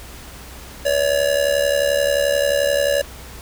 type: tone with amplitude modulation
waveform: square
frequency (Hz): 568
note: C#5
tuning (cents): +42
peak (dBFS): -13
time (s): 0.85-3.02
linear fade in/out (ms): 10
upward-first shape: sine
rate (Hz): 71.4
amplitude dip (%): 75
effects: added 63 Hz sine -39 dBFS peak until 3.41 s + pink hiss -39 dBFS RMS until 3.41 s